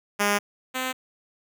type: tone pair in turn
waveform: 5% pulse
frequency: 204.5 / 257.7 Hz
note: G#3 / C4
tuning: -26 / -26 cents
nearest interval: major third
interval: 400 cents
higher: second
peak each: -9 / -15 dBFS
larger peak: first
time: 0.19-0.39 / 0.74-0.93 s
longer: first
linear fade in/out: 20 ms
effects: none